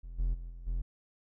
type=tone with level steps; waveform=triangle; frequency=42.55 Hz; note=F1; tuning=44 cents flat; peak=-39 / -25 / -37 / -41 / -28 dBFS; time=0.03-0.82 s; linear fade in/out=10 ms; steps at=0.18 / 0.33 / 0.49 / 0.66 s; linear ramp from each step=20 ms; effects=none